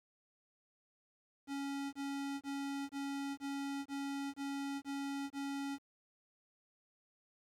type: tone bursts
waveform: square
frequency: 278.4 Hz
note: C#4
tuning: 8 cents sharp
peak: -39 dBFS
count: 9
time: 1.47-5.786 s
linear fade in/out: 50 ms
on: 460 ms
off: 22 ms
effects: low-pass 10000 Hz 12 dB/octave + 11-bit